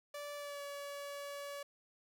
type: tone with pitch glide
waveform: sawtooth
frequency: 581 to 568.7 Hz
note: D5 to C#5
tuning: -19 to +44 cents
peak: -39 dBFS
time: 0.14-1.63 s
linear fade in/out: 5 ms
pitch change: -37 cents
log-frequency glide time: 0.36-0.62 s
effects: none